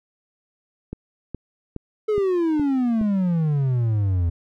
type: click train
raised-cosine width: 3 ms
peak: -17 dBFS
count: 6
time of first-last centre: 0.93-3.013 s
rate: 2.4 Hz
type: exponential sweep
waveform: triangle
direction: down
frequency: 436.5 to 82.41 Hz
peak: -16 dBFS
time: 2.08-4.3 s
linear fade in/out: 10 ms
effects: none